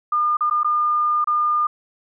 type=tone with dropouts; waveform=sine; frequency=1210 Hz; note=D#6; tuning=49 cents flat; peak=-16 dBFS; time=0.12-1.67 s; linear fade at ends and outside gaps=5 ms; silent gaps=0.37-0.407 / 0.499-0.509 / 0.633-0.645 / 1.244-1.272 s; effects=none